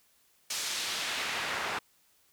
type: noise with band-pass filter sweep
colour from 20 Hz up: pink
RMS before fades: -34 dBFS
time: 0.5-1.79 s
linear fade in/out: 5 ms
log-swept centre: 5900 to 1300 Hz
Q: 0.86
effects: white hiss -67 dBFS RMS until 2.32 s